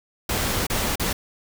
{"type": "noise with dropouts", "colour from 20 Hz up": "pink", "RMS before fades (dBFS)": -24, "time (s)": [0.29, 1.13], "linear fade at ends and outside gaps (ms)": 5, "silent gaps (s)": [[0.668, 0.699], [0.957, 0.996]], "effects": []}